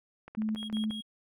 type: click train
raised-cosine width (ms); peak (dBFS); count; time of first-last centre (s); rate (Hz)
0.5; -31; 10; 0.28-0.909; 14.3
type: tone with tremolo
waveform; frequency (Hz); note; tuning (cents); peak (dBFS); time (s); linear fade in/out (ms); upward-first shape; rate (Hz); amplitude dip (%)
sine; 216.6; A3; -27; -28; 0.37-1.01; 10; square; 2.8; 65
type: tone bursts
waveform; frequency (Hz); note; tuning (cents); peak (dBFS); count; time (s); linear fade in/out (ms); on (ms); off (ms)
triangle; 3283; G#7; -21; -37; 3; 0.56-1.024; 20; 130; 37
effects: none